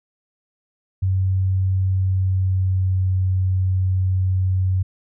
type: tone with pitch glide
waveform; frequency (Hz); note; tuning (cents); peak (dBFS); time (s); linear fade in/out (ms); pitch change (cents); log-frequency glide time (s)
sine; 94.5 to 93.41; F#2 to F#2; +37 to +17; -16; 1.02-4.83; 10; -20; 1.87-3.1
effects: none